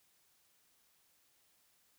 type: silence
effects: white hiss -72 dBFS RMS until 1.98 s